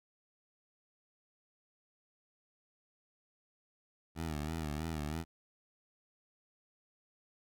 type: tone with vibrato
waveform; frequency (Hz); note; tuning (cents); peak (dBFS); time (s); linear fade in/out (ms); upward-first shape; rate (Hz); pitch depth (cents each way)
15% pulse; 77.78; D#2; 0; -30; 4.15-5.25; 50; sine; 3.1; 100
effects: none